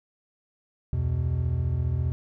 triangle tone cluster, 69.1 / 84 / 125.3 Hz, C#2 / E2 / B2, -5 / +33 / +25 cents, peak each -32 / -24 / -25 dBFS, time 0.93-2.12 s, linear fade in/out 0 ms, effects none

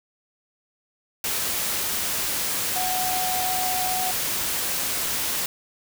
sine tone in noise, 740 Hz, F#5, in tune, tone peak -26 dBFS, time 2.76-4.11 s, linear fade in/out 2 ms, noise white, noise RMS -26 dBFS, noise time 1.24-5.46 s, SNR -3 dB, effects none

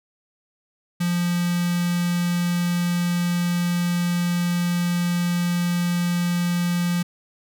square tone with notch filter, 174.7 Hz, F3, 1 cent sharp, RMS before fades -22 dBFS, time 1-7.03 s, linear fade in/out 10 ms, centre 610 Hz, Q 0.6, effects none

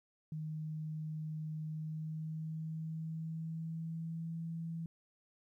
sine tone with pitch glide, 155.56 to 164.81 Hz, D#3 to E3, 0 to 0 cents, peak -38 dBFS, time 0.32-4.86 s, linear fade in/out 2 ms, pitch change +100 cents, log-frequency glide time 1.65-4.38 s, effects 13-bit

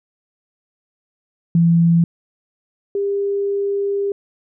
sine tone pair in turn, 168.3 / 400.3 Hz, E3 / G4, +36 / +36 cents, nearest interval octave + minor third, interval 1500 cents, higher second, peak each -10 / -17 dBFS, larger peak first, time 1.55-2.04 / 2.95-4.12 s, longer second, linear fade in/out 2 ms, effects none

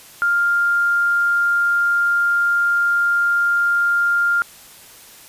sine tone, 1400 Hz, F6, 4 cents sharp, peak -14 dBFS, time 0.22-4.42 s, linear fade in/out 0 ms, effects white hiss -43 dBFS RMS until 5.28 s + resampled to 32000 Hz

